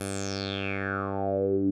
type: tone with low-pass filter sweep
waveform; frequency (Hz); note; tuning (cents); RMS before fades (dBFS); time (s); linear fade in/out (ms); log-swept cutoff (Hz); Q
10% pulse; 98; G2; 0; -29; 0-1.71; 10; 11000 to 270; 6.9
effects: none